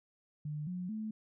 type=tone with pitch steps; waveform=sine; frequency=150 / 180.45 / 217.1 Hz; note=D3 / F#3 / A3; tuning=+37 / -43 / -23 cents; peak=-36 dBFS; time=0.45-1.11 s; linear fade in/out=5 ms; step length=220 ms; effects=none